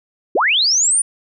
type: linear sweep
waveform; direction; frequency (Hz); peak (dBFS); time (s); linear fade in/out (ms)
sine; up; 266 to 9620; -12; 0.35-1.02; 5
effects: none